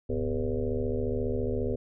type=tone with frequency modulation; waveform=sine; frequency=250 Hz; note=B3; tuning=21 cents sharp; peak=-26 dBFS; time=0.09-1.76 s; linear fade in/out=10 ms; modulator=74.6 Hz; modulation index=3.7; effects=none